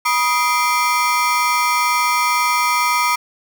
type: ring-modulated tone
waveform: 30% pulse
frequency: 1108.7 Hz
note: C#6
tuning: in tune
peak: -9 dBFS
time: 0.05-3.16 s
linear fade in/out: 10 ms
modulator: 139 Hz
effects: none